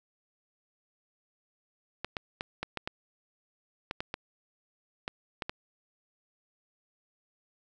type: clicks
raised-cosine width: 0.3 ms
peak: -17 dBFS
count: 12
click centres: 2.046 / 2.168 / 2.409 / 2.63 / 2.773 / 2.875 / 3.911 / 4.005 / 4.141 / 5.079 / 5.422 / 5.495 s
effects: none